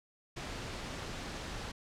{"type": "noise", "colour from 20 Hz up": "pink", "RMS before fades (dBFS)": -41, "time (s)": [0.36, 1.72], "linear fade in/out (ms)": 10, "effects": ["low-pass 6000 Hz 12 dB/octave"]}